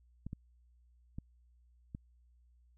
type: clicks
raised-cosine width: 5 ms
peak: -29 dBFS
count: 4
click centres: 0.266 / 0.331 / 1.185 / 1.949 s
effects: added 60 Hz sine -63 dBFS peak until 2.77 s